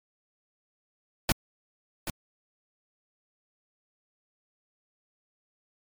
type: noise with echo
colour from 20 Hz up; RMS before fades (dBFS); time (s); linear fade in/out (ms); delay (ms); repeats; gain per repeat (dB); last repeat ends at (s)
pink; -22; 1.29-1.32; 2; 780; 1; -10; 2.1
effects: MP3 96 kbps